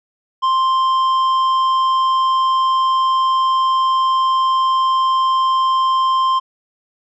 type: tone with tanh clipping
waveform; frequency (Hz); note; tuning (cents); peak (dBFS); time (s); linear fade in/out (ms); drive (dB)
triangle; 1050; C6; +6; -14; 0.42-6.4; 20; 11
effects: none